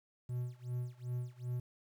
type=tone with tremolo; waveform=triangle; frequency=123.47 Hz; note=B2; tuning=in tune; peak=-32 dBFS; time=0.29-1.6 s; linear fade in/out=5 ms; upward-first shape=sine; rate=2.6 Hz; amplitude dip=95%; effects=11-bit